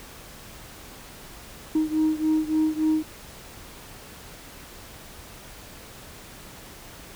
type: beating tone pair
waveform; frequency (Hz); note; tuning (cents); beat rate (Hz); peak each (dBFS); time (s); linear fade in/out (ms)
sine; 311.1 / 314.6; D#4 / D#4; 0 / +19; 3.5; -21 / -23; 1.75-3.03; 5
effects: tanh soft clip ceiling -16 dBFS + pink hiss -44 dBFS RMS until 7.15 s